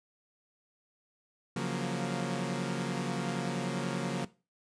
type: chord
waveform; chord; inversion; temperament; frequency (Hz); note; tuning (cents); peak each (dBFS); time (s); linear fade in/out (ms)
sawtooth; Gb major seventh; second; equal; 138.59 / 174.61 / 185 / 233.1; Db3 / F3 / Gb3 / Bb3; 0 / 0 / 0 / 0; -33; 1.56-4.25; 5
effects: noise-tail reverb RT60 0.3 s tail -18 dB re dry + resampled to 22050 Hz